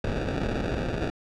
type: noise with sample-and-hold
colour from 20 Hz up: pink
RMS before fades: -28 dBFS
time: 0.04-1.1 s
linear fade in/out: 2 ms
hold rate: 1050 Hz
effects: low-pass 4000 Hz 12 dB/octave